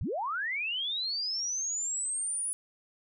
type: linear sweep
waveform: sine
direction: up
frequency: 51.91 to 9956 Hz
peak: -30 dBFS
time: 0.01-2.53 s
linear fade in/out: 0 ms
effects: none